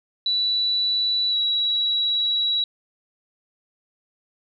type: tone with pitch glide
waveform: sine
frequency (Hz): 3951 to 3894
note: B7 to B7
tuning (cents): 0 to -25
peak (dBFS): -19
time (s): 0.26-2.64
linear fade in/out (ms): 2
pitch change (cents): -25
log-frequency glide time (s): 1.3-1.35
effects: none